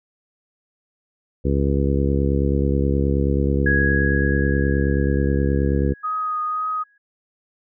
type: harmonic tone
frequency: 69.4 Hz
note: C#2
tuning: 3 cents sharp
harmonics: 1 / 2 / 3 / 4 / 5 / 6 / 7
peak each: -20 / -23 / -25 / -26 / -27 / -28 / -28 dBFS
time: 1.44-5.94 s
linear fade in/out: 20 ms
type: tone with exponential decay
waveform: sine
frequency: 1661.2 Hz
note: G#6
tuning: in tune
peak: -17 dBFS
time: 3.66-6.98 s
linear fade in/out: 5 ms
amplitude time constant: 720 ms
type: tone with vibrato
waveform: sine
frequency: 1249 Hz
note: D#6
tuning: 6 cents sharp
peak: -21 dBFS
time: 6.03-6.84 s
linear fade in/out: 20 ms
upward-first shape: triangle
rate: 1.9 Hz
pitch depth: 18 cents each way
effects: none